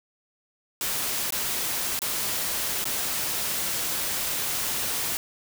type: noise with dropouts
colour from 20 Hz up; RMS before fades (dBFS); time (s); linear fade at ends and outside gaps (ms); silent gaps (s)
white; -28; 0.81-5.17; 1; 1.306-1.323 / 1.991-2.018 / 2.842-2.854
effects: none